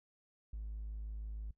triangle tone, 53.1 Hz, G#1, 39 cents sharp, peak -37 dBFS, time 0.53-1.51 s, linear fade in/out 5 ms, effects noise-tail reverb RT60 0.1 s tail -21 dB re dry + tanh soft clip ceiling -36 dBFS

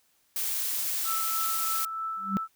blue noise, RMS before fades -30 dBFS, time 0.36-1.85 s, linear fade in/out 2 ms
sine tone with tremolo, 1318.5 Hz, E6, in tune, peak -29 dBFS, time 1.04-2.48 s, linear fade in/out 50 ms, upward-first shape triangle, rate 3.2 Hz, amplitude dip 35%
sine tone with exponential growth, 196 Hz, G3, in tune, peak -21 dBFS, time 2.17-2.37 s, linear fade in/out 0 ms, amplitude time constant 43 ms
effects white hiss -68 dBFS RMS until 2.55 s

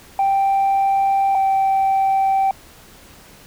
sine tone pair in turn, 784 / 776.3 Hz, G5 / G5, 0 / -17 cents, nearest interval unison, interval 17 cents, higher first, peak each -12 dBFS, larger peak neither, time 0.19-1.35 / 1.35-2.51 s, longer neither, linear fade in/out 2 ms, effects tanh soft clip ceiling -12 dBFS + pink hiss -45 dBFS RMS until 3.46 s

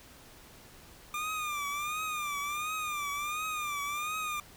25% pulse tone with vibrato, 1200 Hz, D6, 37 cents sharp, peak -29 dBFS, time 1.14-4.4 s, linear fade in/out 2 ms, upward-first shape triangle, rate 1.4 Hz, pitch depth 99 cents each way, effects pink hiss -54 dBFS RMS until 4.56 s

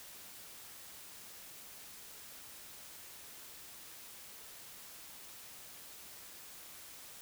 silence, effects white hiss -52 dBFS RMS until 7.21 s

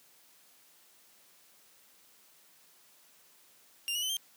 sawtooth tone with pitch steps, 2794 / 2914 / 3040 / 3171 Hz, F7 / F#7 / F#7 / G7, 0 / -27 / +46 / +19 cents, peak -28 dBFS, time 3.88-4.168 s, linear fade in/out 0 ms, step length 72 ms, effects white hiss -62 dBFS RMS until 4.36 s + high-pass 150 Hz 12 dB/octave

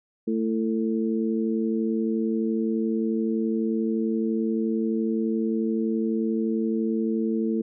harmonic tone, 111.6 Hz, A2, 25 cents sharp, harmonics 2 / 3 / 4, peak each -24 / -28 / -30 dBFS, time 0.27-7.62 s, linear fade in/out 10 ms, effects none

